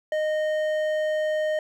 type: tone with hard clipping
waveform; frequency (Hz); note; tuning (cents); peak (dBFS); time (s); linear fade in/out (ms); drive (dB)
sine; 617; D#5; -15; -24; 0.12-1.59; 2; 8
effects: none